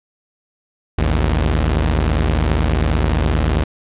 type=tone pair together; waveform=sawtooth; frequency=55 / 77.78 Hz; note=A1 / D#2; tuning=0 / 0 cents; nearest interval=tritone; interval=600 cents; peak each=-13 dBFS; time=0.98-3.64 s; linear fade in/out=5 ms; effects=resampled to 8000 Hz + 8-bit